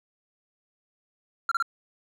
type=tone bursts; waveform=triangle; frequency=1370 Hz; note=F6; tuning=34 cents flat; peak=-20 dBFS; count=3; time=1.49-1.625 s; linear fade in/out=2 ms; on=25 ms; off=30 ms; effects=none